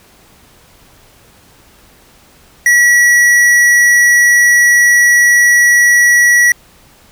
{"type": "tone with tanh clipping", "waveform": "sine", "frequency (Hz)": 1933, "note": "B6", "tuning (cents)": -38, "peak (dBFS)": -7, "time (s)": [2.66, 6.52], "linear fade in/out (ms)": 2, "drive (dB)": 14, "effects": ["pink hiss -45 dBFS RMS until 7.11 s"]}